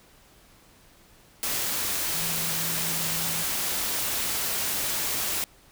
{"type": "tone in noise", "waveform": "sine", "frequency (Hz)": 164.81, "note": "E3", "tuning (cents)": 0, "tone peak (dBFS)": -37, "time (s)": [2.15, 3.43], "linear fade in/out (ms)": 0, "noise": "white", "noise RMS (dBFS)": -28, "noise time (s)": [1.43, 5.44], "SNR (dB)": -12, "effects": ["pink hiss -56 dBFS RMS until 5.71 s"]}